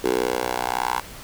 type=tone with high-pass filter sweep; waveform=10% pulse; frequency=61.74 Hz; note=B1; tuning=in tune; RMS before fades=-24 dBFS; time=0.04-1 s; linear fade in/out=5 ms; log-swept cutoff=390 to 960 Hz; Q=3.5; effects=pink hiss -40 dBFS RMS until 1.23 s